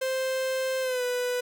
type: tone with pitch glide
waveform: 45% pulse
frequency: 523 to 494.5 Hz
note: C5 to B4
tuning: -1 to +2 cents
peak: -26 dBFS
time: 0.01-1.41 s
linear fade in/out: 10 ms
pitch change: -97 cents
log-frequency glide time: 0.81-1.03 s
effects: none